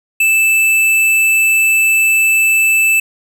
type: tone with hard clipping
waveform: sine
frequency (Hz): 2637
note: E7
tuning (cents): 0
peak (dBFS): -10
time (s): 0.2-3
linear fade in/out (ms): 5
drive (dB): 14
effects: none